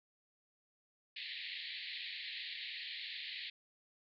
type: band-pass noise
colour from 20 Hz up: white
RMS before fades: -45 dBFS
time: 1.16-3.5 s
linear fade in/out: 5 ms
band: 1800 to 4400 Hz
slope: 96 dB/octave
effects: none